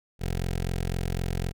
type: tone with notch filter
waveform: 15% pulse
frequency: 43.93 Hz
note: F1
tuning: 11 cents sharp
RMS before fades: -29 dBFS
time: 0.19-1.53 s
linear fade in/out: 50 ms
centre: 1100 Hz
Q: 1.7
effects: none